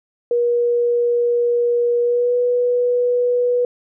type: tone with pitch glide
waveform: sine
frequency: 478.5 to 489.4 Hz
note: A#4 to B4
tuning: +45 to -16 cents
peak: -14 dBFS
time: 0.31-3.65 s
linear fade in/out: 2 ms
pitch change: +39 cents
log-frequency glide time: 2.01-2.35 s
effects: none